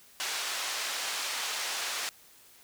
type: band-pass noise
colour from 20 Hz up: white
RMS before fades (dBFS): -34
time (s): 0.2-2.09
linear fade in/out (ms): 0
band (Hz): 680 to 5800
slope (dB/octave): 12
effects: white hiss -57 dBFS RMS until 2.63 s